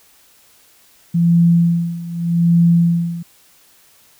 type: tone with tremolo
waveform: sine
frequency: 170 Hz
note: F3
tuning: 46 cents flat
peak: -8 dBFS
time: 1.14-3.23 s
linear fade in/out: 10 ms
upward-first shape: sine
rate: 0.83 Hz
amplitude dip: 85%
effects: white hiss -51 dBFS RMS until 4.19 s